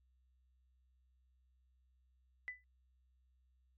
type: tone with exponential decay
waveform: sine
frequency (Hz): 1996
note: B6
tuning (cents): +18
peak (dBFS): -37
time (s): 2.48-2.64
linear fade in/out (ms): 0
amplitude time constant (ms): 33
effects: added 63 Hz sine -70 dBFS peak until 3.77 s + MP3 48 kbps